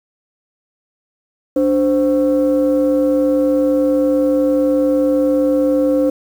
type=tone pair together; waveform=sine; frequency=292.2 / 521 Hz; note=D4 / C5; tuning=-9 / -7 cents; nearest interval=minor seventh; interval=1002 cents; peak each=-13 dBFS; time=1.56-6.1 s; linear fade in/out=5 ms; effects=tanh soft clip ceiling -7 dBFS + 7-bit